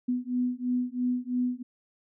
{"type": "beating tone pair", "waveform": "sine", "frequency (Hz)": [246.9, 249.9], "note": ["B3", "B3"], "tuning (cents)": [0, 21], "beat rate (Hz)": 3, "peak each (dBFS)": [-29, -29], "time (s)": [0.08, 1.63], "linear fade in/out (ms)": 10, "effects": []}